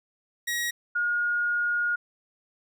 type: tone pair in turn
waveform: sawtooth / sine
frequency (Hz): 1900 / 1432.1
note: A#6 / F6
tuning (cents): +33 / +43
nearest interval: perfect fourth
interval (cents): 490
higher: first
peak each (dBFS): -23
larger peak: neither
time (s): 0.47-0.71 / 0.95-1.96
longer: second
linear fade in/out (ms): 10
effects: none